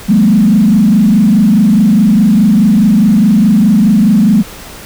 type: tone with frequency modulation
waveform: sine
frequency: 210 Hz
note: G#3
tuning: 19 cents sharp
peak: -4 dBFS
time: 0.08-4.43 s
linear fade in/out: 20 ms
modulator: 24.8 Hz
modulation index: 1.2
effects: pink hiss -30 dBFS RMS until 4.85 s